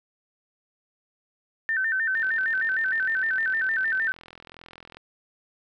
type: tone with vibrato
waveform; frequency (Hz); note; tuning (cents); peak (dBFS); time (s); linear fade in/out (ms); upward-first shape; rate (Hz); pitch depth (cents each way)
sine; 1661.2; G#6; 0; -22; 1.69-4.12; 0; square; 6.5; 140
type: click train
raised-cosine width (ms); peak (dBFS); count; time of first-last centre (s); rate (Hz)
0.3; -28; 120; 2.15-4.97; 42.2
effects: none